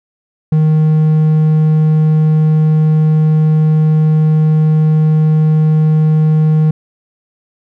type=tone; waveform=triangle; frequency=155.56 Hz; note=D#3; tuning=in tune; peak=-5 dBFS; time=0.52-6.71 s; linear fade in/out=5 ms; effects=none